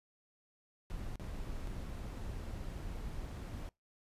brown noise with dropouts, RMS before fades -42 dBFS, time 0.9-3.69 s, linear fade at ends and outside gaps 0 ms, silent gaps 1.156-1.197 / 1.673-1.677 s, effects noise-tail reverb RT60 0.2 s tail -24 dB re dry + resampled to 32000 Hz

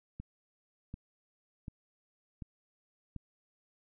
click train, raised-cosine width 5 ms, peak -29 dBFS, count 5, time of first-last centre 0.2-3.163 s, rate 1.35 Hz, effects none

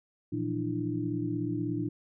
sine tone cluster, 117.4 / 166.1 / 176.9 / 298.3 / 334.7 Hz, A#2 / E3 / F3 / D4 / E4, +13 / +13 / +23 / +27 / +26 cents, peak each -35 / -40 / -40 / -32 / -36 dBFS, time 0.32-1.89 s, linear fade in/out 10 ms, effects none

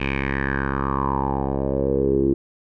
10% pulse tone with low-pass filter sweep, 68 Hz, C#2, 33 cents flat, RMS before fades -22 dBFS, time 0-2.34 s, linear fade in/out 5 ms, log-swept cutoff 2600 to 340 Hz, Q 5.9, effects none

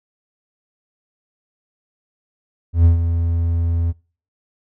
triangle tone with ADSR envelope, 84.2 Hz, E2, 37 cents sharp, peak -5 dBFS, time 2.73-3.93 s, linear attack 120 ms, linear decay 120 ms, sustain -9 dB, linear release 31 ms, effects noise-tail reverb RT60 0.4 s tail -24 dB re dry

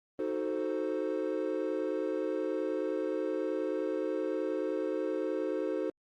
triangle chord, D# diminished seventh, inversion none, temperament equal, 311.1 / 370 / 440 / 523.3 Hz, D#4 / F#4 / A4 / C5, 0 / 0 / 0 / 0 cents, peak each -34 dBFS, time 0.19-5.9 s, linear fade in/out 2 ms, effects Opus 24 kbps

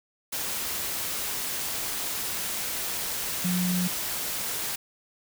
sine tone in noise, 180 Hz, F#3, 47 cents flat, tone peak -24 dBFS, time 3.44-3.88 s, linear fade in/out 10 ms, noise white, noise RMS -31 dBFS, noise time 0.32-4.76 s, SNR +4 dB, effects none

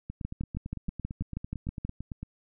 two click trains, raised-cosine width 5 ms, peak -24 / -20 dBFS, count 20 / 11, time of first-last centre 0.1-2.23 / 0.25-1.85 s, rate 8.92 / 6.25 Hz, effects none

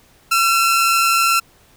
sawtooth tone pair together, 1356 / 2570 Hz, E6 / E7, +49 / -45 cents, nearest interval major seventh, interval 1106 cents, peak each -10 / -18 dBFS, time 0.31-1.4 s, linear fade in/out 10 ms, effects pink hiss -52 dBFS RMS until 1.76 s

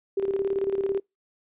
sine tone with tremolo, 392 Hz, G4, in tune, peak -21 dBFS, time 0.17-1 s, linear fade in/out 5 ms, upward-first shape square, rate 18 Hz, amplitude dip 60%, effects noise-tail reverb RT60 0.2 s tail -26 dB re dry + resampled to 8000 Hz

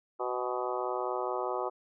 harmonic tone with a mistuned harmonic, 124.9 Hz, B2, 20 cents sharp, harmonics 3 / 4 / 5 / 6 / 7 / 8 / 9 / 10, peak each -36 / -37 / -38 / -39 / -39 / -40 / -41 / -41 dBFS, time 0.19-1.7 s, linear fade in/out 20 ms, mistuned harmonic 7, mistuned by -37 cents, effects none

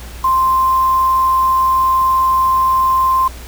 sine tone with quantisation, 1046.5 Hz, C6, in tune, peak -10 dBFS, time 0.24-3.28 s, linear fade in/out 5 ms, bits 5, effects added 60 Hz sine -30 dBFS peak until 3.47 s + pink hiss -36 dBFS RMS until 3.47 s

